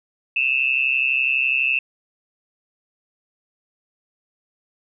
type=tone with amplitude modulation; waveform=sine; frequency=2637 Hz; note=E7; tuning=in tune; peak=-13 dBFS; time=0.36-1.79 s; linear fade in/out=5 ms; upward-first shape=sine; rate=132 Hz; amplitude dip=90%; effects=none